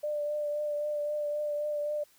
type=tone with vibrato; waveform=sine; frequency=593 Hz; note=D5; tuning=17 cents sharp; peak=-29 dBFS; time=0.03-2.04 s; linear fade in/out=10 ms; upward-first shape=triangle; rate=3.8 Hz; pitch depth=23 cents each way; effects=white hiss -63 dBFS RMS until 2.18 s